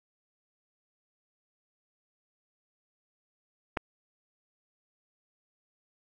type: clicks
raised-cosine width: 0.5 ms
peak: -26 / -14 dBFS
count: 2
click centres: 3.769 / 3.772 s
effects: none